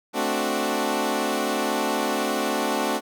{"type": "chord", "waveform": "15% pulse", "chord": "D dominant seventh", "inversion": "second", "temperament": "equal", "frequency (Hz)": [220, 261.6, 293.7, 370], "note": ["A3", "C4", "D4", "F#4"], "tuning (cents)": [0, 0, 0, 0], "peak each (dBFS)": -22, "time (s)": [0.13, 3.01], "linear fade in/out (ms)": 50, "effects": []}